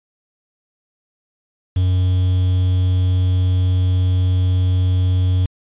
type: tone with quantisation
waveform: triangle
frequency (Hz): 91.8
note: F#2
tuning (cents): -13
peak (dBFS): -11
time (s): 1.76-5.46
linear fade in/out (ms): 5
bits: 6
effects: resampled to 8000 Hz